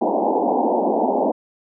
white band-pass noise, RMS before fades -19 dBFS, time 0.01-1.32 s, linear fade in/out 10 ms, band 200 to 920 Hz, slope 96 dB/octave, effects none

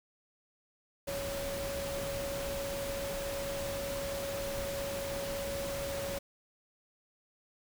sine tone in noise, 557 Hz, C#5, 8 cents sharp, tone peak -36 dBFS, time 1.07-6.19 s, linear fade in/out 10 ms, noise pink, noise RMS -40 dBFS, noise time 1.07-6.19 s, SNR +1 dB, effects none

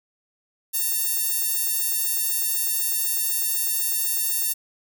sawtooth tone with high-pass filter, 908 Hz, A#5, 46 cents flat, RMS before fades -24 dBFS, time 0.73-4.54 s, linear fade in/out 20 ms, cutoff 11000 Hz, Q 0.66, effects none

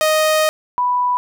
sawtooth / sine tone pair in turn, 622.3 / 987.8 Hz, D#5 / B5, 0 / 0 cents, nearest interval minor sixth, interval 800 cents, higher second, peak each -9 / -14 dBFS, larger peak first, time 0.01-0.49 / 0.78-1.17 s, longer first, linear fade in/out 0 ms, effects none

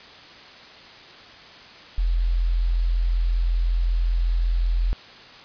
sine tone with quantisation, 42.66 Hz, F1, 40 cents flat, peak -18 dBFS, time 1.98-4.93 s, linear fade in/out 0 ms, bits 8, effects white hiss -44 dBFS RMS until 5.44 s + resampled to 11025 Hz

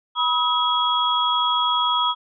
sine tone cluster, 974 / 1275 / 3317 Hz, B5 / D#6 / G#7, -24 / +42 / -3 cents, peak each -22 dBFS, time 0.15-2.15 s, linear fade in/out 50 ms, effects none

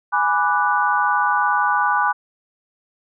sine chord, G# half-diminished seventh, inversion none, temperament equal, 830.6 / 987.8 / 1174.7 / 1480 Hz, G#5 / B5 / D6 / F#6, 0 / 0 / 0 / 0 cents, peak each -21 dBFS, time 0.12-2.13 s, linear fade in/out 20 ms, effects none

